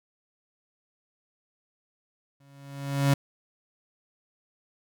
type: tone with exponential growth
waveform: 35% pulse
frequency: 139.5 Hz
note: C#3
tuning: 11 cents sharp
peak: -16 dBFS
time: 2.4-3.14 s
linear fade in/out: 5 ms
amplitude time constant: 160 ms
effects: none